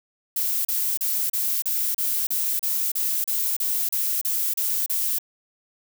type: noise bursts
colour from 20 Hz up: violet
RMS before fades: -24 dBFS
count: 15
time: 0.36-5.186 s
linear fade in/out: 5 ms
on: 290 ms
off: 34 ms
effects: none